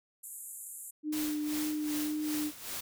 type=band-pass noise; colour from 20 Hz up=white; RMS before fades=-45 dBFS; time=0.23-0.91 s; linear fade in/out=10 ms; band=7100 to 13000 Hz; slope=96 dB/octave
type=tone with vibrato; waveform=sine; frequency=302.4 Hz; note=D#4; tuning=49 cents flat; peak=-31 dBFS; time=1.03-2.52 s; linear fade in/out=50 ms; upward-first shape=triangle; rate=1.9 Hz; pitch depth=17 cents each way
type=noise with tremolo; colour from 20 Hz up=white; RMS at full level=-38 dBFS; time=1.12-2.81 s; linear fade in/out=10 ms; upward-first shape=sine; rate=2.6 Hz; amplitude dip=75%
effects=none